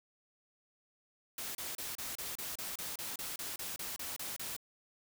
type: noise bursts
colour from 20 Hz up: white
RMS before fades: -41 dBFS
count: 16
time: 1.38-4.565 s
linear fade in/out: 2 ms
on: 170 ms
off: 31 ms
effects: none